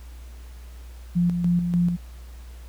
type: tone with tremolo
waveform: sine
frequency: 174.61 Hz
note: F3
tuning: in tune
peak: -17 dBFS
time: 1.15-1.97 s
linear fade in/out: 20 ms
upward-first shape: square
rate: 3.4 Hz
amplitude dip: 45%
effects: added 60 Hz sine -38 dBFS peak until 2.68 s + pink hiss -53 dBFS RMS until 2.68 s